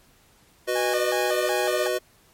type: chord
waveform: square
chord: B major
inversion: second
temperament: just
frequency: 370.4 / 493.9 / 617.4 Hz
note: F#4 / B4 / D#5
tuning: +2 / 0 / -14 cents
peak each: -28 dBFS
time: 0.67-1.99 s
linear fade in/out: 20 ms
type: tone with vibrato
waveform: sawtooth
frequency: 703 Hz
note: F5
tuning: 11 cents sharp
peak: -23 dBFS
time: 0.75-1.88 s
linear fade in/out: 10 ms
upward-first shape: square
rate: 2.7 Hz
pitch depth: 270 cents each way
effects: pink hiss -58 dBFS RMS until 2.33 s + MP3 64 kbps